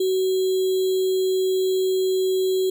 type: tone with sample-and-hold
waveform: sine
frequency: 375.6 Hz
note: F#4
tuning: 26 cents sharp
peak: -18 dBFS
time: 0-2.7 s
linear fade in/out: 5 ms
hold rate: 3675 Hz
effects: none